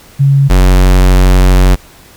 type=tone pair in turn; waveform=sine / square; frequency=138.59 / 46.25 Hz; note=C#3 / F#1; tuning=0 / 0 cents; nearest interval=octave + perfect fifth; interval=1900 cents; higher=first; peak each=-4 dBFS; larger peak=neither; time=0.19-0.49 / 0.49-1.76 s; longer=second; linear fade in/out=20 ms; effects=pink hiss -39 dBFS RMS until 2.16 s